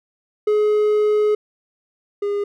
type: tone pair in turn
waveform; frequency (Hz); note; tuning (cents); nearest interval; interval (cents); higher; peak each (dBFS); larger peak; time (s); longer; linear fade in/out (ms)
triangle; 422.2 / 407.4; G#4 / G#4; +29 / -33; minor second; 62; first; -12 / -17; first; 0.47-1.35 / 2.22-2.44; first; 5
effects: none